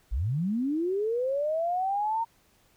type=linear sweep; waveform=sine; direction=up; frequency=43.65 to 927 Hz; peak=-25 dBFS; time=0.11-2.25 s; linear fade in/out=20 ms; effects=pink hiss -64 dBFS RMS until 2.76 s